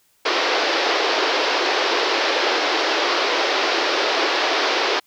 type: band-pass noise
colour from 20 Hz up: pink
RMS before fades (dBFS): -20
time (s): 0.25-5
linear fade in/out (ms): 10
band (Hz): 330 to 5300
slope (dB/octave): 48
effects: white hiss -61 dBFS RMS until 5.06 s